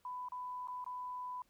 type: tone with dropouts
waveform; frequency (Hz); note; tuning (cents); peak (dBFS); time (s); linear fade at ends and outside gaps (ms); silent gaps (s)
sine; 997; B5; +16; -40; 0.05-1.42; 2; 0.286-0.32 / 0.674-0.683 / 0.843-0.863
effects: pink hiss -74 dBFS RMS until 1.49 s